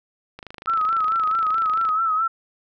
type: click train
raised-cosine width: 0.3 ms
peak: -21 dBFS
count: 40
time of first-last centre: 0.39-1.89 s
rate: 26 Hz
type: tone with vibrato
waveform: sine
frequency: 1301 Hz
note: E6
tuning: 23 cents flat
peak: -18 dBFS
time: 0.67-2.28 s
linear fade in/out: 10 ms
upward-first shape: sine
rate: 4.6 Hz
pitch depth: 64 cents each way
effects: none